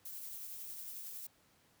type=noise with tremolo; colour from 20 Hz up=violet; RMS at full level=-45 dBFS; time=0.05-1.27 s; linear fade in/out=5 ms; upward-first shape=triangle; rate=11 Hz; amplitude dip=30%; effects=pink hiss -69 dBFS RMS until 1.8 s + high-pass 80 Hz 12 dB/octave